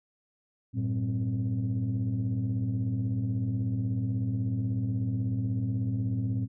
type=tone cluster; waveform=sine; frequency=97.6 / 113.9 / 192.1 / 262.3 Hz; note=G2 / A#2 / G3 / C4; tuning=-7 / -40 / -35 / +4 cents; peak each=-35 / -27 / -36 / -33 dBFS; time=0.73-6.48 s; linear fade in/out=50 ms; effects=tanh soft clip ceiling -21 dBFS